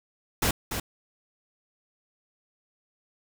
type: noise with echo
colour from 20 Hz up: pink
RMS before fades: -24 dBFS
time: 0.42-0.51 s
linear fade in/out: 5 ms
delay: 290 ms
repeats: 1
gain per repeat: -7 dB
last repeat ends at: 0.8 s
effects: none